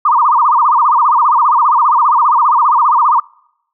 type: tone with vibrato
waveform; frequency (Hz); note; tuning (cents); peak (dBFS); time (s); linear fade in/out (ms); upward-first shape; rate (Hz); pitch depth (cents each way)
sine; 1070; C6; +38; -7; 0.05-3.2; 5; sine; 15; 260
effects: noise-tail reverb RT60 0.8 s tail -26 dB re dry